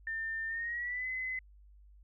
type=tone with pitch glide; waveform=sine; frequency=1800 to 2032 Hz; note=A6 to B6; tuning=+39 to +49 cents; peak=-34 dBFS; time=0.07-1.39 s; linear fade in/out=2 ms; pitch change=+210 cents; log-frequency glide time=0.48-1.08 s; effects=added 50 Hz sine -55 dBFS peak until 2.03 s